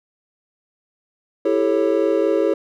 triangle chord, A dominant seventh, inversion second, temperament just, 330 / 396 / 440 / 550 Hz, E4 / G4 / A4 / C#5, +2 / +18 / 0 / -14 cents, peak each -19 dBFS, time 1.45-2.54 s, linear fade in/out 5 ms, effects none

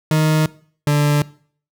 40% pulse tone pair in turn, 155.56 / 146.83 Hz, D#3 / D3, 0 / 0 cents, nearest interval minor second, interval 100 cents, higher first, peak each -12 dBFS, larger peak neither, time 0.11-0.46 / 0.87-1.22 s, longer neither, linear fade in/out 2 ms, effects noise-tail reverb RT60 0.5 s tail -21 dB re dry

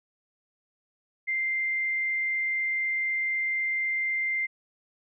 sine tone, 2092 Hz, C7, 1 cent flat, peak -25 dBFS, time 1.27-4.47 s, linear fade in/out 20 ms, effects none

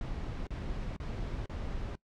brown noise bursts, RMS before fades -37 dBFS, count 4, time 0.01-1.955 s, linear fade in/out 2 ms, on 460 ms, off 35 ms, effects noise-tail reverb RT60 0.1 s tail -21 dB re dry + low-pass 5000 Hz 12 dB/octave

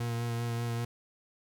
40% pulse tone with vibrato, 117.7 Hz, A#2, 17 cents sharp, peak -30 dBFS, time 0-0.85 s, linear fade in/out 5 ms, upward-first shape sine, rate 5.1 Hz, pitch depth 17 cents each way, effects none

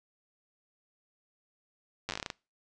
slowing click train, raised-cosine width 0.2 ms, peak -17 dBFS, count 11, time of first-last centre 2.09-2.302 s, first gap 9 ms, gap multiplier 1.18, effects noise-tail reverb RT60 0.3 s tail -24 dB re dry + resampled to 22050 Hz

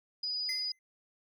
sine tone, 4942 Hz, D#8, 13 cents flat, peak -32 dBFS, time 0.23-0.72 s, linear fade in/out 5 ms
square tone with exponential decay, 2058 Hz, C7, 29 cents flat, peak -35 dBFS, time 0.49-0.79 s, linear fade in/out 2 ms, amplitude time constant 65 ms
effects none

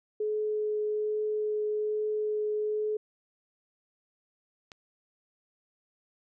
sine tone with vibrato, 425.2 Hz, G#4, 41 cents sharp, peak -27 dBFS, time 0.2-2.97 s, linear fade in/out 5 ms, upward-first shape triangle, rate 1.2 Hz, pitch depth 8 cents each way
click, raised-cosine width 0.2 ms, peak -28 dBFS, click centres 4.718 s
effects none

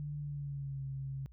sine tone with pitch glide, 146.83 to 135.42 Hz, D3 to C#3, 0 to -40 cents, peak -37 dBFS, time 0-1.26 s, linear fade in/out 0 ms, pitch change -140 cents, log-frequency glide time 0.18-0.84 s, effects added 60 Hz sine -53 dBFS peak until 1.32 s

